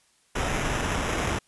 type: noise with sample-and-hold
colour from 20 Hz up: pink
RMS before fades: -27 dBFS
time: 0.35-1.39 s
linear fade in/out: 10 ms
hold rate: 4410 Hz
effects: white hiss -64 dBFS RMS until 1.47 s + resampled to 24000 Hz